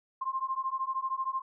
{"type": "beating tone pair", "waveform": "sine", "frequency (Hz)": [1051, 1064], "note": ["C6", "C6"], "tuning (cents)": [7, 29], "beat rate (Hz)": 13, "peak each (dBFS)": [-33, -33], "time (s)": [0.21, 1.42], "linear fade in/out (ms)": 10, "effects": []}